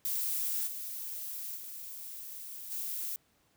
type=noise with level steps; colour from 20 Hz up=violet; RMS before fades=-33 / -40 / -44 / -37 dBFS; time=0.05-3.16 s; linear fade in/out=0 ms; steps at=0.66 / 1.55 / 2.7 s; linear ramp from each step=20 ms; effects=pink hiss -70 dBFS RMS until 3.56 s + high-pass 60 Hz 12 dB/octave